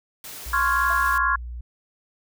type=noise; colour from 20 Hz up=white; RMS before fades=-38 dBFS; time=0.24-1.18 s; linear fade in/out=2 ms
type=tone with pitch glide; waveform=sine; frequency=60.3 to 59.81 Hz; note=B1 to A#1; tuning=-41 to +45 cents; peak=-31 dBFS; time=0.46-1.61 s; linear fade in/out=5 ms; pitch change=-14 cents; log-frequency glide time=0.86-1.42 s
type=chord; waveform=sine; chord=Db major seventh; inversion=third; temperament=equal; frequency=1046.5 / 1108.7 / 1396.9 / 1661.2 Hz; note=C6 / Db6 / F6 / Ab6; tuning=0 / 0 / 0 / 0 cents; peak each=-24 dBFS; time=0.53-1.36 s; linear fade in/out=5 ms
type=tone with exponential decay; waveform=sine; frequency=681 Hz; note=F5; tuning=44 cents flat; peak=-30 dBFS; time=0.9-1.04 s; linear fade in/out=5 ms; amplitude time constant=30 ms
effects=none